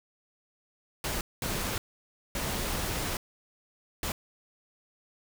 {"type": "noise bursts at uneven times", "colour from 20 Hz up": "pink", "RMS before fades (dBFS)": -32, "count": 4, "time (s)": [[1.04, 1.21], [1.42, 1.78], [2.35, 3.17], [4.03, 4.12]], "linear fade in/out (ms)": 2, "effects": []}